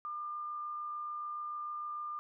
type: tone with amplitude modulation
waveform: sine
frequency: 1201 Hz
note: D6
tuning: 38 cents sharp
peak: -36 dBFS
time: 0.05-2.19 s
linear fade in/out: 0 ms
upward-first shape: sine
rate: 66.8 Hz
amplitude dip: 25%
effects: none